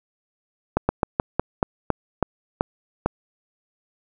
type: slowing click train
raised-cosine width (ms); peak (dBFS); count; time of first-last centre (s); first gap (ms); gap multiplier
1; -4; 10; 0.77-3.06; 120; 1.18
effects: none